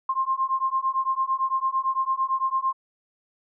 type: beating tone pair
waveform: sine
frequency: 1055 / 1063.9 Hz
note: C6 / C6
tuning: +14 / +29 cents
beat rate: 8.9 Hz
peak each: -25 / -25 dBFS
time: 0.09-2.73 s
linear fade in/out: 5 ms
effects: none